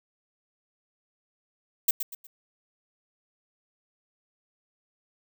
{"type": "noise with echo", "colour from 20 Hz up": "violet", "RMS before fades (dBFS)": -21, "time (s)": [1.88, 1.91], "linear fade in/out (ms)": 5, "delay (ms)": 120, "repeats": 3, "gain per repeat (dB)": -9, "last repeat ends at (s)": 2.27, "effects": []}